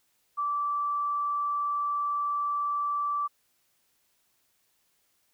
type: tone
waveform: sine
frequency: 1163 Hz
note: D6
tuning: 17 cents flat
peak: -26 dBFS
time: 0.37-3.28 s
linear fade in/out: 20 ms
effects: white hiss -71 dBFS RMS until 5.33 s